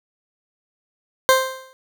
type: tone with exponential decay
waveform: 20% pulse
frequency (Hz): 523.3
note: C5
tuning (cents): 0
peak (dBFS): -4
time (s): 1.29-1.73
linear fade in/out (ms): 0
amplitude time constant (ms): 95
effects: none